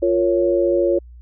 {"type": "chord", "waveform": "sine", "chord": "Bb minor", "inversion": "second", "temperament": "equal with one note detuned", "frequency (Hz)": [349.2, 460.3, 554.4], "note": ["F4", "Bb4", "Db5"], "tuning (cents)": [0, -22, 0], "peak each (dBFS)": [-17, -23, -18], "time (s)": [0.02, 0.99], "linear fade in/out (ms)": 10, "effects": ["added 60 Hz sine -38 dBFS peak until 1.21 s"]}